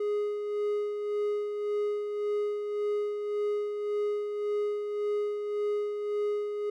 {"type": "tone with tremolo", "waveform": "triangle", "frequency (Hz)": 415.3, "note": "G#4", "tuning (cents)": 0, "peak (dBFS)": -24, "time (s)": [0, 6.7], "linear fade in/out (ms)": 5, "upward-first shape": "sine", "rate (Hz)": 1.8, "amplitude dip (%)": 45, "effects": []}